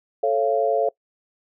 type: chord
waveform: sine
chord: A augmented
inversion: none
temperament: just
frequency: 440 / 550 / 687.5 Hz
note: A4 / C#5 / E#5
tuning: 0 / -14 / -27 cents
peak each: -22 dBFS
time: 0.23-0.89 s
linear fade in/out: 5 ms
effects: noise-tail reverb RT60 0.1 s tail -23 dB re dry